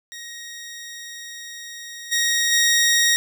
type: tone with level steps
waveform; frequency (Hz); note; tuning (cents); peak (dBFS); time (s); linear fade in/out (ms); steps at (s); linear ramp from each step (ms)
15% pulse; 1879; A#6; +13; -28 / -12 / -9; 0.12-3.16; 0; 2.11 / 2.51; 20
effects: none